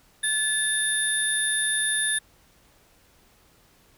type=tone cluster; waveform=sine; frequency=1727 / 3609 / 9680 / 10720 Hz; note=A6 / A7 / D#9 / E9; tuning=-33 / +43 / -49 / +28 cents; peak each=-25 / -28 / -27 / -27 dBFS; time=0.23-2.19 s; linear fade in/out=10 ms; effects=tanh soft clip ceiling -16 dBFS + pink hiss -59 dBFS RMS until 3.97 s